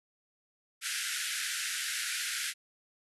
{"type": "band-pass noise", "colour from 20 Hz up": "pink", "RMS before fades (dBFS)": -35, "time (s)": [0.81, 2.54], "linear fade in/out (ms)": 50, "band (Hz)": [1400, 12000], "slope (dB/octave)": 96, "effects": []}